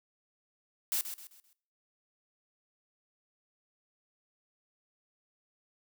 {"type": "noise with echo", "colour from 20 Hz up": "blue", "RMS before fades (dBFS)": -31, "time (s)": [0.92, 1.01], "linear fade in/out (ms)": 0, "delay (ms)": 130, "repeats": 4, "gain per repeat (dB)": -9, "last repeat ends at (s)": 1.53, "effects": ["noise-tail reverb RT60 0.5 s tail -19 dB re dry"]}